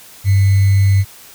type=tone with sample-and-hold; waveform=sine; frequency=98 Hz; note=G2; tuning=in tune; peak=-8 dBFS; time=0.24-1.05 s; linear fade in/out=50 ms; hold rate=2100 Hz; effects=white hiss -40 dBFS RMS until 1.34 s